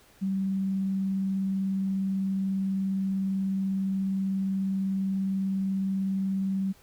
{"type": "tone with vibrato", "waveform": "sine", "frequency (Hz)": 192.6, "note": "G3", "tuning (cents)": -30, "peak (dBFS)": -25, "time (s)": [0.21, 6.73], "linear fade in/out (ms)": 20, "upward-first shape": "sine", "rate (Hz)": 20, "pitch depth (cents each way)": 27, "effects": ["pink hiss -58 dBFS RMS until 6.82 s"]}